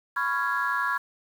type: chord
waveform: sine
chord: C# dominant seventh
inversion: third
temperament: just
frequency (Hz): 997.9 / 1108.7 / 1385.9 / 1663.1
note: B5 / C#6 / E#6 / G#6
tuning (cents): +18 / 0 / -14 / +2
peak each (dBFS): -30 / -29 / -29 / -27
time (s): 0.16-0.98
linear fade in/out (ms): 10
effects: tanh soft clip ceiling -16 dBFS + 8-bit